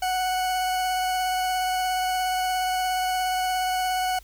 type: tone with vibrato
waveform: 40% pulse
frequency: 740 Hz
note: F#5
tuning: in tune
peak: -22 dBFS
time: 0.02-4.19 s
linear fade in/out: 5 ms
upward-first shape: triangle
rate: 17 Hz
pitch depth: 13 cents each way
effects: added 50 Hz sine -47 dBFS peak until 4.23 s + white hiss -55 dBFS RMS until 4.23 s